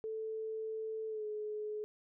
sine tone with pitch glide, 440 to 424.3 Hz, A4 to G#4, 0 to +37 cents, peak -37 dBFS, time 0.04-1.84 s, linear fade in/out 0 ms, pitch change -63 cents, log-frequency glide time 1.08-1.25 s, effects none

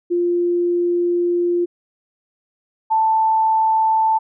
sine tone pair in turn, 349.2 / 883.2 Hz, F4 / A5, 0 / +6 cents, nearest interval octave + major third, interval 1606 cents, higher second, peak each -15 / -13 dBFS, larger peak second, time 0.1-1.66 / 2.9-4.19 s, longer first, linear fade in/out 20 ms, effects none

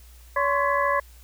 sine tone cluster, 567 / 1040 / 1113 / 1690 / 1989 Hz, C#5 / C6 / C#6 / G#6 / B6, +39 / -11 / +7 / +30 / +12 cents, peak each -25 / -24 / -27 / -28 / -31 dBFS, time 0.36-1 s, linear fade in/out 5 ms, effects added 60 Hz sine -46 dBFS peak until 1.23 s + white hiss -55 dBFS RMS until 1.23 s

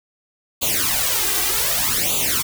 white noise with flanger, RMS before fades -20 dBFS, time 0.61-2.43 s, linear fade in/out 20 ms, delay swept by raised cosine 0.28 to 2.58 ms, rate 0.65 Hz, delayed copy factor +0.9, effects none

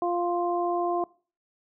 harmonic tone, 349.2 Hz, F4, in tune, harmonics 1 / 2 / 3, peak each -27 / -27 / -32 dBFS, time 0.02-1.04 s, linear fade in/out 2 ms, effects noise-tail reverb RT60 0.4 s tail -22 dB re dry

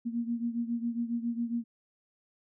sine beating tone pair, 233.1 / 240.4 Hz, A#3 / B3, 0 / -46 cents, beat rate 7.3 Hz, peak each -31 / -35 dBFS, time 0.05-1.64 s, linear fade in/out 20 ms, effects none

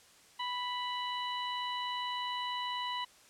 harmonic tone, 987.8 Hz, B5, in tune, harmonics 1 / 2 / 3 / 4, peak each -36 / -43 / -40 / -44 dBFS, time 0.39-3.05 s, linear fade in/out 10 ms, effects white hiss -60 dBFS RMS until 3.29 s + low-pass 9000 Hz 12 dB/octave

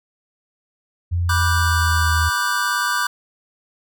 sine tone with pitch glide, 87.1 to 80.8 Hz, F2 to E2, -4 to -34 cents, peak -17 dBFS, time 1.11-2.3 s, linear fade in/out 20 ms, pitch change -130 cents, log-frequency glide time 1.23-2.12 s
square chord, G major seventh, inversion first, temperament just, 980 / 1176 / 1470 / 1568 Hz, B5 / D6 / F#6 / G6, -14 / +2 / -12 / 0 cents, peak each -27 / -24 / -25 / -24 dBFS, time 1.29-3.07 s, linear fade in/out 5 ms
effects none

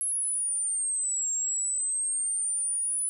sine exponential two-way sweep, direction down then up, 10860 to 7459 to 10040 Hz, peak -26 dBFS, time 0.01-3.09 s, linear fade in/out 0 ms, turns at 1.31 s, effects none

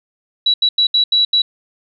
sine tone bursts at uneven times, 3917 Hz, B7, 15 cents flat, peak -10 dBFS, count 6, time 0.46-0.54 / 0.62-0.69 / 0.78-0.87 / 0.94-1.04 / 1.12-1.25 / 1.33-1.42 s, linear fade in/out 5 ms, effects none

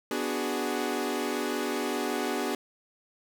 sawtooth chord, G# half-diminished seventh, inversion first, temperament equal, 246.9 / 293.7 / 370 / 415.3 Hz, B3 / D4 / F#4 / G#4, 0 / 0 / 0 / 0 cents, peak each -30 dBFS, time 0.11-2.55 s, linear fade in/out 2 ms, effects none

